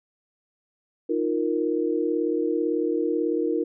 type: chord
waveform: sine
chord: Eb suspended second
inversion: none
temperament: equal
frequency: 311.1 / 349.2 / 466.2 Hz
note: Eb4 / F4 / Bb4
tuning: 0 / 0 / 0 cents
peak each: -26 dBFS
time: 1.09-3.64 s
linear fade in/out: 10 ms
effects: none